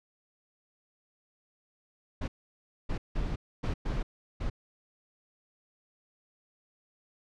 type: noise bursts at uneven times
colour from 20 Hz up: brown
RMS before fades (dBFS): -31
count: 6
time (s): 2.21-2.28 / 2.89-2.98 / 3.15-3.36 / 3.63-3.74 / 3.85-4.03 / 4.4-4.5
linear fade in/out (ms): 10
effects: low-pass 5000 Hz 12 dB/octave